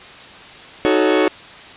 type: chord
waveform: 40% pulse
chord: D# half-diminished seventh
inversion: none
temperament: equal with one note detuned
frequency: 311.1 / 370 / 436.2 / 554.4 Hz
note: D#4 / F#4 / A4 / C#5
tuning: 0 / 0 / -15 / 0 cents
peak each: -17 / -17 / -18 / -19 dBFS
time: 0.85-1.28 s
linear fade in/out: 0 ms
effects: white hiss -38 dBFS RMS until 1.76 s + resampled to 8000 Hz